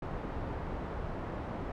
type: low-pass noise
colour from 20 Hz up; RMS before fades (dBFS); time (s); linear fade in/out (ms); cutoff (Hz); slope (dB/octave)
pink; -38; 0.02-1.72; 5; 1100; 12
effects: none